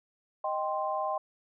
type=chord; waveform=sine; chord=C minor; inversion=first; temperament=equal; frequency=622.3 / 784 / 1046.5 Hz; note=Eb5 / G5 / C6; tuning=0 / 0 / 0 cents; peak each=-33 dBFS; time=0.44-1.18 s; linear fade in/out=5 ms; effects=none